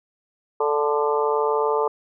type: harmonic tone with a mistuned harmonic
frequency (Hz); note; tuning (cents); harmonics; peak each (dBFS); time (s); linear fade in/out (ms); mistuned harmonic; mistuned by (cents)
146.83; D3; 0; 3 / 4 / 5 / 6 / 7 / 8; -21 / -28 / -34 / -25 / -28 / -29; 0.6-1.88; 5; 8; +25
effects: none